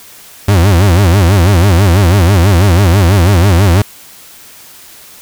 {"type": "tone with vibrato", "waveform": "40% pulse", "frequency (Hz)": 92.5, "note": "F#2", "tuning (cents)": 0, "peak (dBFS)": -4, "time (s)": [0.48, 3.82], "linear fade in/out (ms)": 5, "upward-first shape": "sine", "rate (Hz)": 6.1, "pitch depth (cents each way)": 200, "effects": ["white hiss -36 dBFS RMS until 5.21 s"]}